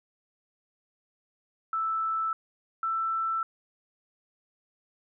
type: tone pair in turn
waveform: sine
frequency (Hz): 1318.5 / 1330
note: E6 / E6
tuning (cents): 0 / +15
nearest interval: unison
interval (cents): 15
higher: second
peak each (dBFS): -26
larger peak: neither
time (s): 1.73-2.33 / 2.83-3.43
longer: neither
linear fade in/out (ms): 2
effects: none